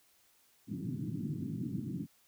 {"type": "band-pass noise", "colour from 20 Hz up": "pink", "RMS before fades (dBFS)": -38, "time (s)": [0.67, 2.07], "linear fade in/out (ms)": 50, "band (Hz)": [110, 310], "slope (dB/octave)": 48, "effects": ["white hiss -68 dBFS RMS until 2.27 s"]}